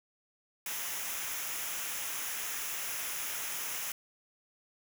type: noise with comb filter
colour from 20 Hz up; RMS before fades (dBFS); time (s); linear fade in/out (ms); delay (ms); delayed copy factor
white; -37; 0.66-3.92; 2; 0.23; -0.6
effects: none